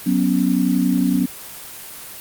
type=chord; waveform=sine; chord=F# suspended fourth; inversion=none; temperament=equal with one note detuned; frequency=185 / 246.1 / 277.2 Hz; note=F#3 / B3 / C#4; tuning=0 / -6 / 0 cents; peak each=-19 dBFS; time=0.06-1.26 s; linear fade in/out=10 ms; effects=white hiss -35 dBFS RMS until 2.2 s + Opus 24 kbps